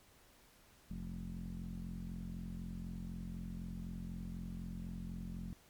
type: tone with low-pass filter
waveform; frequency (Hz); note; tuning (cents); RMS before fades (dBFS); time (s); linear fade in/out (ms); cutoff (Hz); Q
sawtooth; 44; F1; +14; -44; 0.9-5.53; 0; 200; 8.5
effects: pink hiss -65 dBFS RMS until 5.69 s + MP3 96 kbps